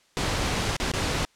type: noise with dropouts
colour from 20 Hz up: pink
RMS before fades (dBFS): -26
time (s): 0.17-1.25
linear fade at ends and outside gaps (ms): 0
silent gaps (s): 0.766-0.8 / 0.916-0.937
effects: white hiss -62 dBFS RMS until 1.35 s + low-pass 7000 Hz 12 dB/octave